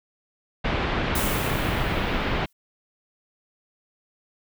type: low-pass noise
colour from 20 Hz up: pink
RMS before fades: -25 dBFS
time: 0.64-2.46 s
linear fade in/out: 10 ms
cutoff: 3300 Hz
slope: 24 dB/octave
type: noise with exponential decay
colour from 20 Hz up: blue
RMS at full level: -27 dBFS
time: 1.15-2.53 s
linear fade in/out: 5 ms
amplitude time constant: 300 ms
effects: none